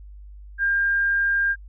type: tone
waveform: sine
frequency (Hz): 1603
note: G6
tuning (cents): +38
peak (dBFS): -18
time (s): 0.58-1.56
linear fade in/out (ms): 50
effects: added 50 Hz sine -39 dBFS peak until 1.68 s